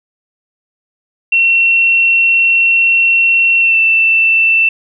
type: tone with pitch glide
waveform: sine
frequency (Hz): 2719 to 2672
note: F7 to E7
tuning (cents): -47 to +23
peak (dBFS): -7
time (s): 1.32-4.69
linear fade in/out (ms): 5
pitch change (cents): -30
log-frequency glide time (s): 3.6-3.78
effects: none